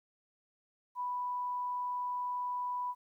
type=tone; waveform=sine; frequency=987.8 Hz; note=B5; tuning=in tune; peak=-33 dBFS; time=0.95-2.95 s; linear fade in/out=50 ms; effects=12-bit